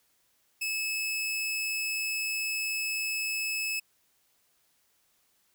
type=tone; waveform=sawtooth; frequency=2597 Hz; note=E7; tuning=26 cents flat; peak=-26 dBFS; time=0.61-3.8 s; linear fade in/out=10 ms; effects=white hiss -70 dBFS RMS until 5.54 s